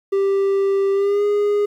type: tone with pitch glide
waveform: triangle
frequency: 393 to 411.8 Hz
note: G4 to G#4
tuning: +4 to -15 cents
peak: -13 dBFS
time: 0.12-1.66 s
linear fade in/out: 10 ms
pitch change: +81 cents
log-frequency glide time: 0.93-1.24 s
effects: 9-bit